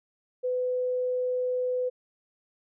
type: tone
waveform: sine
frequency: 502 Hz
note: B4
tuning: 28 cents sharp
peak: -25 dBFS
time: 0.43-1.9 s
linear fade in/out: 20 ms
effects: none